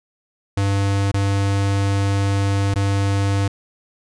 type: tone with dropouts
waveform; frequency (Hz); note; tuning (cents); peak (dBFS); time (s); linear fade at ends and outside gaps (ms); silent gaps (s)
square; 99.1; G2; +19; -17; 0.57-3.48; 5; 1.116-1.14 / 2.741-2.758
effects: resampled to 22050 Hz